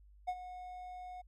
triangle tone with ADSR envelope, 728 Hz, F#5, 28 cents flat, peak -29 dBFS, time 0.27-1.22 s, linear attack 18 ms, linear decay 54 ms, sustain -13 dB, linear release 14 ms, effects added 50 Hz sine -57 dBFS peak until 1.27 s + MP3 64 kbps

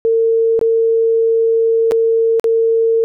sine tone with dropouts, 453.9 Hz, A#4, 46 cents flat, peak -10 dBFS, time 0.05-3.04 s, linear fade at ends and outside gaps 0 ms, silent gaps 0.592-0.613 / 1.911-1.919 / 2.397-2.442 s, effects none

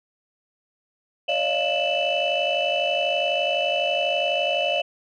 sine tone cluster, 562 / 614 / 693 / 2634 / 2981 Hz, C#5 / D#5 / F5 / E7 / F#7, +24 / -23 / -14 / -2 / +12 cents, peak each -26 dBFS, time 1.28-4.82 s, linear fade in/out 10 ms, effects tanh soft clip ceiling -13 dBFS

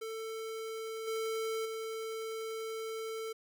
square tone with level steps, 444.8 Hz, A4, 19 cents sharp, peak -39 / -34 / -38 dBFS, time 0.01-3.33 s, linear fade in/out 10 ms, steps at 1.07 / 1.65 s, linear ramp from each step 10 ms, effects none

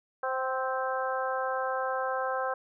harmonic tone with a mistuned harmonic, 261.6 Hz, C4, in tune, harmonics 2 / 3 / 4 / 5 / 6, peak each -32 / -34 / -35 / -36 / -37 dBFS, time 0.23-2.54 s, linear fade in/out 5 ms, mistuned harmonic 3, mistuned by -20 cents, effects none

